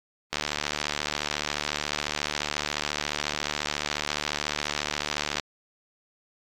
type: click train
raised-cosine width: 0.2 ms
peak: -9 dBFS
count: 377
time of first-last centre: 0.33-5.397 s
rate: 74.2 Hz
effects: AAC 64 kbps